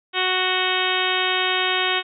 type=harmonic tone with a mistuned harmonic; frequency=370 Hz; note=F#4; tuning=in tune; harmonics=1 / 2 / 3 / 4 / 5 / 6 / 7 / 8 / 9 / 10; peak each=-28 / -28 / -28 / -28 / -28 / -28 / -28 / -28 / -28 / -28 dBFS; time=0.13-2.03 s; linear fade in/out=50 ms; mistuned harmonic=9; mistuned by=-47 cents; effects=none